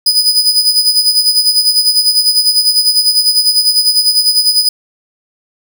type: tone with tremolo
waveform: 40% pulse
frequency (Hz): 4978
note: D#8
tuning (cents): 0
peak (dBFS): -4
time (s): 0.06-4.69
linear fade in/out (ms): 5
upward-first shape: sine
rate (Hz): 10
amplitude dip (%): 65
effects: none